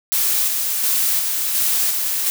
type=noise with tremolo; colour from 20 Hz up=blue; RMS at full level=-18 dBFS; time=0.12-2.3 s; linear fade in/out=0 ms; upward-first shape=square; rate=1.4 Hz; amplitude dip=30%; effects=none